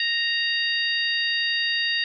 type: harmonic tone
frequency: 931 Hz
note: A#5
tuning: 2 cents flat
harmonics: 2 / 3 / 4 / 5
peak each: -25 / -27 / -28 / -29 dBFS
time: 0-2.04 s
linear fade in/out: 2 ms
effects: none